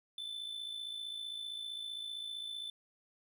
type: tone with amplitude modulation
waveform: triangle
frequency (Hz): 3519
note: A7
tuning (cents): 0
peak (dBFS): -36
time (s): 0.18-2.7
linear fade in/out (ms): 2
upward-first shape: sine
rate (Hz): 55.4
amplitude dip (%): 55
effects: none